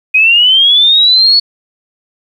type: linear sweep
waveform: sine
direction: up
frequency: 2489 to 4435 Hz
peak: -4 dBFS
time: 0.14-1.4 s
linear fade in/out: 10 ms
effects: 7-bit